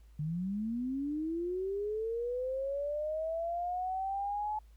sine linear sweep, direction up, 145.4 to 859 Hz, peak -32 dBFS, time 0.19-4.59 s, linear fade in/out 5 ms, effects added 54 Hz sine -54 dBFS peak until 4.76 s + pink hiss -72 dBFS RMS until 4.76 s

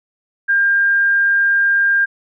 sine tone, 1602 Hz, G6, 37 cents sharp, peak -11 dBFS, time 0.48-2.06 s, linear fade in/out 20 ms, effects none

